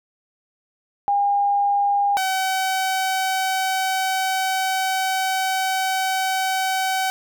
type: tone pair in turn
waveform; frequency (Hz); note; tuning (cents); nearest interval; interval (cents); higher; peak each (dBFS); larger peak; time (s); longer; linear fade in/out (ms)
sine / sawtooth; 808 / 760; G#5 / F#5; -48 / +46; minor second; 106; first; -16; neither; 1.08-2.17 / 2.17-7.1; second; 0
effects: none